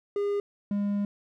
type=tone pair in turn; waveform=triangle; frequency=406.2 / 203.1 Hz; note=G#4 / G#3; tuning=-38 / -38 cents; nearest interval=octave; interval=1200 cents; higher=first; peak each=-23 dBFS; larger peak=neither; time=0.16-0.4 / 0.71-1.05 s; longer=second; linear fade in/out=2 ms; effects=none